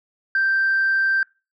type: tone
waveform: sine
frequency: 1568 Hz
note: G6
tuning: in tune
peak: -15 dBFS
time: 0.35-1.23 s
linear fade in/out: 2 ms
effects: noise-tail reverb RT60 0.3 s tail -25 dB re dry + tanh soft clip ceiling -13 dBFS